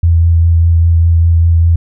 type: tone with vibrato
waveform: sine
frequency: 83.6 Hz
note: E2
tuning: 25 cents sharp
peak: -5 dBFS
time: 0.03-1.76 s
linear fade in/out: 5 ms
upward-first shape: triangle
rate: 5 Hz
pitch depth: 20 cents each way
effects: none